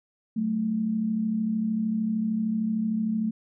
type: tone pair together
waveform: sine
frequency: 187.49 / 220.7 Hz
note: F#3 / A3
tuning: +23 / +5 cents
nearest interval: minor third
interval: 282 cents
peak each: -32 / -24 dBFS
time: 0.36-3.31 s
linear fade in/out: 10 ms
effects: none